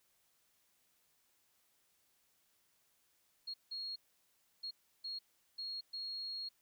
sine tone bursts at uneven times, 4291 Hz, C8, 43 cents sharp, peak -40 dBFS, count 6, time 3.47-3.54 / 3.71-3.96 / 4.63-4.71 / 5.04-5.19 / 5.58-5.81 / 5.93-6.49 s, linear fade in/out 10 ms, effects white hiss -75 dBFS RMS until 6.61 s

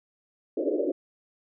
pink band-pass noise, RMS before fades -27 dBFS, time 0.57-0.92 s, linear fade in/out 5 ms, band 280 to 600 Hz, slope 96 dB/octave, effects none

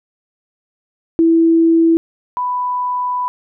sine tone pair in turn, 329.6 / 992 Hz, E4 / B5, 0 / +7 cents, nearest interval octave + perfect fifth, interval 1907 cents, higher second, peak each -8 / -16 dBFS, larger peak first, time 1.19-1.97 / 2.37-3.28 s, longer second, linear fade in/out 0 ms, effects none

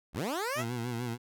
15% pulse linear sweep, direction up, 49 to 705 Hz, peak -25 dBFS, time 0.13-0.65 s, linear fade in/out 50 ms
20% pulse tone with vibrato, 119.9 Hz, A#2, 49 cents sharp, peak -28 dBFS, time 0.55-1.18 s, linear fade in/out 50 ms, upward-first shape sine, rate 6.7 Hz, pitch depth 74 cents each way
effects none

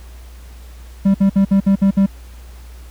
triangle tone bursts, 196 Hz, G3, in tune, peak -7 dBFS, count 7, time 1.05-2.063 s, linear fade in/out 10 ms, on 95 ms, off 58 ms, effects added 60 Hz sine -34 dBFS peak until 2.9 s + pink hiss -47 dBFS RMS until 2.9 s

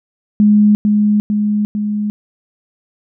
sine tone with echo, 209 Hz, G#3, 11 cents sharp, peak -6 dBFS, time 0.4-0.75 s, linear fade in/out 0 ms, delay 450 ms, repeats 3, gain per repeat -3 dB, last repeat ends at 2.1 s, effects none

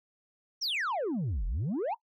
sine exponential two-way sweep, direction down then up, 5920 to 39.41 to 999 Hz, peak -26 dBFS, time 0.61-1.95 s, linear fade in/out 20 ms, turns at 1.46 s, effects noise-tail reverb RT60 0.1 s tail -21 dB re dry + tanh soft clip ceiling -28 dBFS

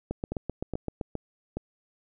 two click trains, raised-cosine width 2 ms, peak -18 / -17 dBFS, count 4 / 8, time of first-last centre 0.32-1.57 / 0.11-1.012 s, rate 2.4 / 7.76 Hz, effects none

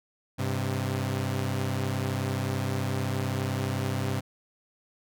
sawtooth tone pair together, 99.22 / 130.81 Hz, G2 / C3, +21 / 0 cents, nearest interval perfect fourth, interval 479 cents, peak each -26 dBFS, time 0.38-4.21 s, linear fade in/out 20 ms, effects none

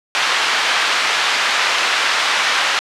pink band-pass noise, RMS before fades -17 dBFS, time 0.15-2.79 s, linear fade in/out 0 ms, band 1200 to 3900 Hz, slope 12 dB/octave, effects low-pass 10000 Hz 12 dB/octave

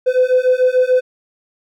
triangle beating tone pair, 504 / 510.8 Hz, B4 / C5, +35 / -42 cents, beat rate 6.8 Hz, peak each -11 dBFS, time 0.06-1.01 s, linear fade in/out 20 ms, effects tanh soft clip ceiling -5 dBFS

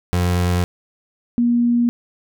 30% pulse / sine tone pair in turn, 89 / 238.6 Hz, F2 / A#3, +33 / +41 cents, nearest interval octave + perfect fourth, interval 1708 cents, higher second, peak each -13 dBFS, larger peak neither, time 0.13-0.64 / 1.38-1.89 s, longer neither, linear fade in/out 0 ms, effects none

